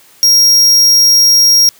45% pulse tone, 5600 Hz, F8, 4 cents sharp, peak -5 dBFS, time 0.23-1.69 s, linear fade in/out 0 ms, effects white hiss -44 dBFS RMS until 1.79 s + high-pass 80 Hz 12 dB/octave

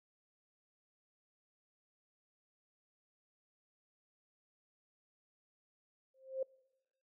sine tone with exponential growth, 528 Hz, C5, 16 cents sharp, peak -31 dBFS, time 6.14-6.43 s, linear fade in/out 5 ms, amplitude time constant 61 ms, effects noise-tail reverb RT60 1.0 s tail -25 dB re dry

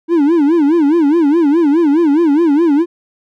triangle tone with vibrato, 311.1 Hz, D#4, in tune, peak -6 dBFS, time 0.08-2.86 s, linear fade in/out 50 ms, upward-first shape sine, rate 4.8 Hz, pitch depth 190 cents each way, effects none

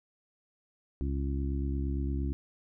harmonic tone, 68.7 Hz, C#2, 15 cents flat, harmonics 1 / 2 / 3 / 4 / 5, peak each -30 / -38 / -42 / -38 / -42 dBFS, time 1.01-2.33 s, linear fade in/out 0 ms, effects none

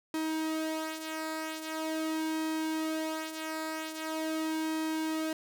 sawtooth tone with flanger, 316.5 Hz, D#4, 30 cents sharp, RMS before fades -34 dBFS, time 0.14-5.33 s, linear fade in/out 2 ms, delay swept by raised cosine 1.4 to 3.5 ms, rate 0.43 Hz, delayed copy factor -0.55, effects none

